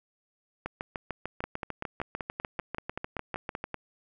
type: two click trains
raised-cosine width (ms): 0.5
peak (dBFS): -18 / -18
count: 13 / 21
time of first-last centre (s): 1.44-3.743 / 0.66-3.641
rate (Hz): 5.21 / 6.71
effects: none